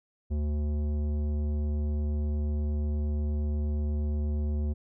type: tone with tanh clipping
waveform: sine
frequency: 74.3 Hz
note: D2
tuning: 21 cents sharp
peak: -28 dBFS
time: 0.3-4.74 s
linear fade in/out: 20 ms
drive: 13 dB
effects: none